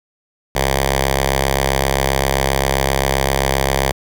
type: tone with notch filter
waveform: 5% pulse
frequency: 67.6 Hz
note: C#2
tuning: 43 cents flat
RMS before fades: -17 dBFS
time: 0.55-3.92 s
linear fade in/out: 5 ms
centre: 260 Hz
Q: 0.78
effects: 7-bit